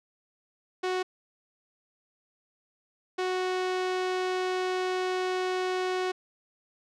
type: tone bursts at uneven times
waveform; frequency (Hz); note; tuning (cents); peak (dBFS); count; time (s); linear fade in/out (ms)
sawtooth; 369; F#4; -5; -23; 2; 0.83-1.03 / 3.18-6.12; 10
effects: low-pass 5000 Hz 12 dB/octave